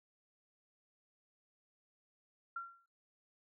sine tone with exponential decay, 1372 Hz, F6, 31 cents flat, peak -36 dBFS, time 2.56-2.86 s, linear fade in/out 5 ms, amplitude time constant 65 ms, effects noise-tail reverb RT60 0.2 s tail -21 dB re dry

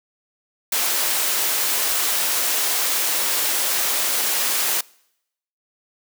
white high-pass noise, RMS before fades -21 dBFS, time 0.72-4.81 s, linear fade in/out 5 ms, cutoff 370 Hz, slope 12 dB/octave, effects noise-tail reverb RT60 0.8 s tail -25 dB re dry

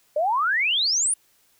sine exponential sweep, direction up, 572 to 9956 Hz, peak -19 dBFS, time 0.16-1.14 s, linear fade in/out 5 ms, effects white hiss -62 dBFS RMS until 1.59 s

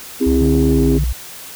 sine chord, C augmented, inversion none, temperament equal with one note detuned, 261.6 / 329.6 / 406.5 Hz, C4 / E4 / G#4, 0 / 0 / -37 cents, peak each -14 / -19 / -17 dBFS, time 0.2-0.99 s, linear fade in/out 20 ms
sine tone with pitch glide, 68 to 60.58 Hz, C#2 to B1, -33 to -33 cents, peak -15 dBFS, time 0.26-1.13 s, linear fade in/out 10 ms, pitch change -200 cents, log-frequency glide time 0.72-0.83 s
sine tone, 147 Hz, D3, 2 cents sharp, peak -17 dBFS, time 0.41-1.04 s, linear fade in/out 2 ms
effects tanh soft clip ceiling -4 dBFS + white hiss -34 dBFS RMS until 1.55 s

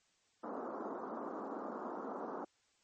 pink band-pass noise, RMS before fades -43 dBFS, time 0.43-2.45 s, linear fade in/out 10 ms, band 220 to 1300 Hz, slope 48 dB/octave, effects white hiss -74 dBFS RMS until 2.83 s + MP3 32 kbps

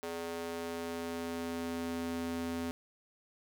square tone with high-pass filter sweep, 84 Hz, E2, 33 cents sharp, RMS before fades -38 dBFS, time 0.03-2.71 s, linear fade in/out 0 ms, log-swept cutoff 410 to 210 Hz, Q 1.8, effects none

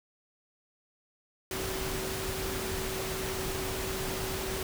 sine tone in noise, 380 Hz, F#4, 46 cents sharp, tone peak -37 dBFS, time 1.51-4.63 s, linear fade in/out 2 ms, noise pink, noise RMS -35 dBFS, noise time 1.51-4.63 s, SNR -5 dB, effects none

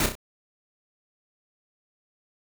pink noise with echo, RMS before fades -23 dBFS, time 0-0.06 s, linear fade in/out 2 ms, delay 31 ms, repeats 3, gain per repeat -6 dB, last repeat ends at 0.153 s, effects none

